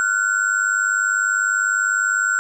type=tone cluster; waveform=sine; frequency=1396 / 1496 / 7520 Hz; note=F6 / F#6 / A#8; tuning=-1 / +19 / +14 cents; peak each=-20 / -19 / -27 dBFS; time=0-2.39 s; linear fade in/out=0 ms; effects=none